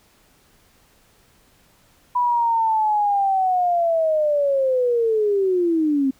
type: linear sweep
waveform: sine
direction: down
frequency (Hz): 988 to 261.6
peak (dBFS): -16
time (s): 2.15-6.11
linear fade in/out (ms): 10
effects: pink hiss -57 dBFS RMS until 6.19 s